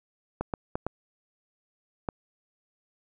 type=clicks; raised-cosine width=1 ms; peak=-15 dBFS; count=5; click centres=0.41 / 0.538 / 0.755 / 0.866 / 2.088 s; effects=none